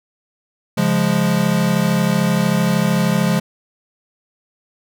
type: chord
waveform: square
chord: Db major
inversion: none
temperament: equal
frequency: 138.59 / 174.61 / 207.7 Hz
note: Db3 / F3 / Ab3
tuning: 0 / 0 / 0 cents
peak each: -22 / -18 / -19 dBFS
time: 0.77-3.4 s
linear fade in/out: 10 ms
effects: none